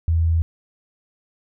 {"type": "tone", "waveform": "sine", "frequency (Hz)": 82.3, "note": "E2", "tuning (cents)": -2, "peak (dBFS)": -15, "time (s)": [0.08, 0.42], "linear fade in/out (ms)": 0, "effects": []}